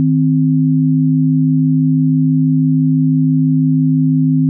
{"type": "tone pair together", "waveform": "sine", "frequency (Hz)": [155.55, 261.6], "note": ["D#3", "C4"], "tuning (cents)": [0, 0], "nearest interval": "major sixth", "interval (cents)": 900, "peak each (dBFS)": -12, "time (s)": [0, 4.49], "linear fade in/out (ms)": 0, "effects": []}